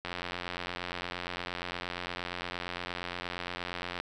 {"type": "click train", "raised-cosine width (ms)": 0.3, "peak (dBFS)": -19, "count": 351, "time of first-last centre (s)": [0.05, 4], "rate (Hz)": 88.6, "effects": []}